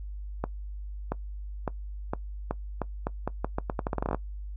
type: accelerating click train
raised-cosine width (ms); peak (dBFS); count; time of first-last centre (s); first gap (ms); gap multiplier
1; -14; 21; 0.44-4.146; 680; 0.82
effects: noise-tail reverb RT60 0.1 s tail -20 dB re dry + added 50 Hz sine -35 dBFS peak until 4.56 s